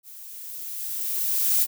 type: noise with level ramp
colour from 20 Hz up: violet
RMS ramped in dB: -44 to -19 dBFS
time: 0.03-1.67 s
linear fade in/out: 50 ms
effects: none